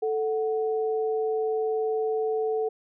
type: tone pair together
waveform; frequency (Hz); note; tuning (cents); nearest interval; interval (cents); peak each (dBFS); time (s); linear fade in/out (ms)
sine; 439.5 / 740; A4 / F#5; -2 / 0; major sixth; 902; -24 / -33; 0.02-2.69; 10
effects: none